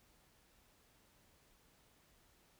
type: silence
effects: pink hiss -70 dBFS RMS until 2.59 s